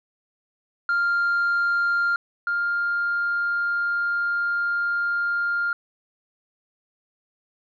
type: tone pair in turn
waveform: sine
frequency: 1396.9 / 1402.2 Hz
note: F6 / F6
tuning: 0 / +7 cents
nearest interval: unison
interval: 7 cents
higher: second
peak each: -17 / -20 dBFS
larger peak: first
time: 0.89-2.16 / 2.47-5.73 s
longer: second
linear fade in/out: 2 ms
effects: tanh soft clip ceiling -17 dBFS